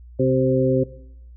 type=harmonic tone with a mistuned harmonic; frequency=130.81 Hz; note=C3; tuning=in tune; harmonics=1 / 2 / 3 / 4; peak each=-21 / -21 / -21 / -21 dBFS; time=0.19-0.84 s; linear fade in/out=10 ms; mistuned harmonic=3; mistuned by=-23 cents; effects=noise-tail reverb RT60 0.8 s tail -19 dB re dry + added 60 Hz sine -40 dBFS peak until 1.36 s